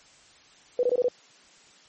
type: tone bursts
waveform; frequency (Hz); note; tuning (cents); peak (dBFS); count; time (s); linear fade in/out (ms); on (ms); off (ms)
sine; 493.9; B4; 0; -19; 5; 0.79-1.084; 2; 42; 21
effects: white hiss -55 dBFS RMS until 1.88 s + MP3 32 kbps